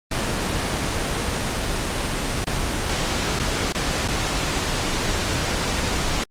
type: noise with dropouts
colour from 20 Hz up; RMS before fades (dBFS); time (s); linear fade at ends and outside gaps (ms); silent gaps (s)
pink; -23; 0.11-6.24; 5; 2.445-2.468 / 3.392-3.396 / 3.725-3.747 / 4.079-4.083
effects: low-pass 8000 Hz 12 dB/octave + Opus 32 kbps